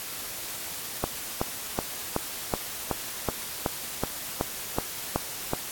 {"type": "click train", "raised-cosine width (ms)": 1, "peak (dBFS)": -10, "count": 13, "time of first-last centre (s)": [1.04, 5.534], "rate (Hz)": 2.67, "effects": ["white hiss -36 dBFS RMS until 5.71 s", "AAC 64 kbps"]}